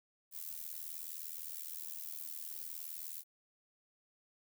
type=noise with amplitude modulation; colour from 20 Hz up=violet; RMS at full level=-41 dBFS; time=0.31-3.24 s; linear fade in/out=50 ms; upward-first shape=sine; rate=79.5 Hz; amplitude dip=90%; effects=none